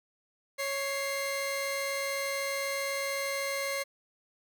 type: tone pair together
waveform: sawtooth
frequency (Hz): 553 / 2104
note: C#5 / C7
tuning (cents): -4 / +9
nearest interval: octave + major seventh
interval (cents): 2313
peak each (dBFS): -29 / -31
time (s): 0.58-3.84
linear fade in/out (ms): 20
effects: none